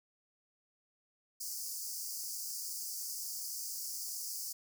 pink high-pass noise, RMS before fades -41 dBFS, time 1.4-4.53 s, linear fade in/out 10 ms, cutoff 4700 Hz, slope 96 dB/octave, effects none

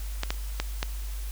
clicks, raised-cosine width 0.2 ms, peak -10 dBFS, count 4, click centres 0.234 / 0.305 / 0.6 / 0.829 s, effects added 50 Hz sine -31 dBFS peak until 1.31 s + white hiss -46 dBFS RMS until 1.31 s

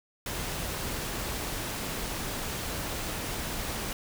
pink noise, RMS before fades -34 dBFS, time 0.26-3.93 s, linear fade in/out 2 ms, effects none

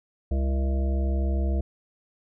harmonic tone, 66.9 Hz, C2, 39 cents sharp, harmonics 1 / 3 / 5 / 7 / 9 / 10, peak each -22 / -34 / -36 / -41 / -40 / -41 dBFS, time 0.31-1.61 s, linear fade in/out 5 ms, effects none

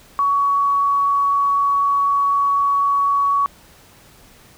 sine tone, 1124 Hz, C#6, 24 cents sharp, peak -14 dBFS, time 0.19-3.46 s, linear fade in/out 0 ms, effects pink hiss -48 dBFS RMS until 4.57 s

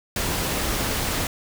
pink noise, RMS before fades -25 dBFS, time 0.16-1.27 s, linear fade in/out 2 ms, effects none

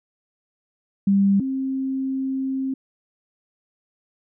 sine tone pair in turn, 197.7 / 266 Hz, G3 / C4, +15 / +29 cents, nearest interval perfect fourth, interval 514 cents, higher second, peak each -14 / -22 dBFS, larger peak first, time 1.07-1.4 / 1.4-2.74 s, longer second, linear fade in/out 5 ms, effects none

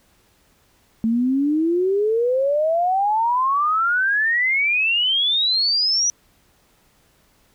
sine exponential sweep, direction up, 220 to 5920 Hz, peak -16 dBFS, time 1.04-6.1 s, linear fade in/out 0 ms, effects pink hiss -59 dBFS RMS until 7.54 s

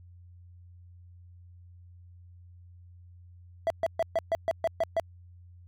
triangle tone bursts, 661 Hz, E5, 5 cents sharp, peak -21 dBFS, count 9, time 3.67-4.998 s, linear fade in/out 0 ms, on 32 ms, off 130 ms, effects added 88 Hz sine -49 dBFS peak until 5.67 s

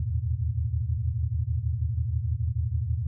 sine tone cluster, 76.5 / 83 / 108.8 / 120.8 Hz, D#2 / E2 / A2 / B2, -29 / +12 / -19 / -38 cents, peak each -31 / -29 / -30 / -31 dBFS, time 0-3.07 s, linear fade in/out 5 ms, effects none

